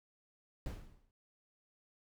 brown noise with exponential decay, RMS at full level -37 dBFS, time 0.66-1.11 s, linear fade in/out 1 ms, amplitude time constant 96 ms, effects none

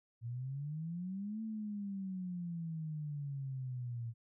sine exponential two-way sweep, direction up then down, 114.3 to 223.1 to 114.3 Hz, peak -38 dBFS, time 0.21-4.14 s, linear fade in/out 50 ms, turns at 1.42 s, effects none

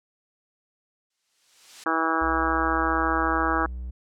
blue noise with exponential growth, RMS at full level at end -34 dBFS, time 1.1-1.84 s, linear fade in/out 5 ms, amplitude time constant 160 ms
harmonic tone, 162.3 Hz, E3, 27 cents flat, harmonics 2 / 3 / 4 / 5 / 6 / 7 / 8 / 9 / 10, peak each -28 / -34 / -34 / -30 / -32 / -28 / -28 / -31 / -31 dBFS, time 1.86-3.66 s, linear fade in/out 2 ms
triangle tone, 61.74 Hz, B1, in tune, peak -29 dBFS, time 2.21-3.91 s, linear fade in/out 10 ms
effects low-pass 6000 Hz 12 dB/octave

